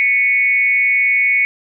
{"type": "tone with frequency modulation", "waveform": "sine", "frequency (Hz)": 2219, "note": "C#7", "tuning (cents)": 1, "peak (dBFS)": -11, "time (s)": [0, 1.45], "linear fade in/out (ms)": 0, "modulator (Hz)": 228, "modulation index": 0.53, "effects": []}